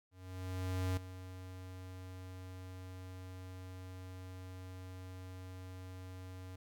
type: tone with ADSR envelope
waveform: square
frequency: 92.5 Hz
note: F#2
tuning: in tune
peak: -33 dBFS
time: 0.11-6.56 s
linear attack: 860 ms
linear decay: 6 ms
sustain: -14 dB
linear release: 6 ms
effects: none